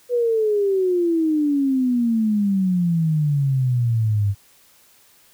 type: exponential sweep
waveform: sine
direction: down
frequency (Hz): 493.9 to 98.3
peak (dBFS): -16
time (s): 0.09-4.35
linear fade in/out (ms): 50
effects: white hiss -54 dBFS RMS until 5.33 s